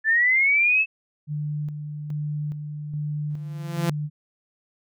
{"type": "linear sweep", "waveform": "sine", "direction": "up", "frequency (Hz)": [1738, 2637], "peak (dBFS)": -16, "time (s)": [0.04, 0.86], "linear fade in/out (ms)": 50}
{"type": "tone with tremolo", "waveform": "sine", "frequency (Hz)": 149.1, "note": "D3", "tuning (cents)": 27, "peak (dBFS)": -25, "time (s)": [1.27, 4.1], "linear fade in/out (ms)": 50, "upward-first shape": "square", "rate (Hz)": 1.2, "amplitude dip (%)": 45}
{"type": "tone with exponential growth", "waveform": "sawtooth", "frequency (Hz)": 170.7, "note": "F3", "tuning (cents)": -39, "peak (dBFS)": -17, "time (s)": [3.3, 3.9], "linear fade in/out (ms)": 2, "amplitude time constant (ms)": 130}
{"effects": []}